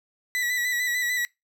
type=tone with vibrato; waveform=40% pulse; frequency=1962 Hz; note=B6; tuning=12 cents flat; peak=-23 dBFS; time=0.35-1.25 s; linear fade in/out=0 ms; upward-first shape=square; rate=6.7 Hz; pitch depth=29 cents each way; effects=noise-tail reverb RT60 0.2 s tail -23 dB re dry